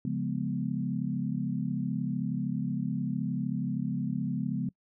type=chord; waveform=sine; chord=C# dominant seventh; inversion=none; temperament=equal; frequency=138.59 / 174.61 / 207.7 / 246.9 Hz; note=C#3 / E#3 / G#3 / B3; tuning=0 / 0 / 0 / 0 cents; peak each=-34 dBFS; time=0.05-4.69 s; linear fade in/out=2 ms; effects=noise-tail reverb RT60 0.1 s tail -24 dB re dry